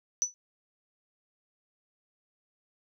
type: tone with exponential decay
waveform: sine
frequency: 5960 Hz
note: F#8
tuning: 12 cents sharp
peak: -20 dBFS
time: 0.22-0.34 s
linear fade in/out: 0 ms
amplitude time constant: 25 ms
effects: none